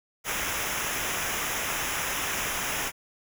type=noise with comb filter; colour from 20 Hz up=pink; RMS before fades=-30 dBFS; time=0.24-2.92 s; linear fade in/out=50 ms; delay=0.23 ms; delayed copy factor=-0.75; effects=none